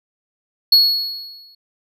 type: tone with exponential decay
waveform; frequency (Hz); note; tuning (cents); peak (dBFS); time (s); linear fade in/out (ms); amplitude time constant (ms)
triangle; 4351; C#8; -33; -5; 0.72-1.55; 5; 180
effects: none